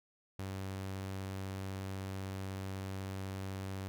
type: tone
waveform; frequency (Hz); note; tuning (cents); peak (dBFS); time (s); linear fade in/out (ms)
sawtooth; 96.1; G2; -34; -35; 0.39-3.88; 0
effects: none